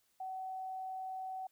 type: tone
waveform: sine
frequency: 755 Hz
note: F#5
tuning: 35 cents sharp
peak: -39 dBFS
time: 0.2-1.47 s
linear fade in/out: 5 ms
effects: white hiss -75 dBFS RMS until 1.51 s